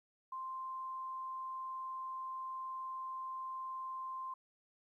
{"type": "tone", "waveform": "sine", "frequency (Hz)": 1046.5, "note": "C6", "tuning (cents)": 0, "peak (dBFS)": -40, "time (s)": [0.32, 4.34], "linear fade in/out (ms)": 5, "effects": ["13-bit"]}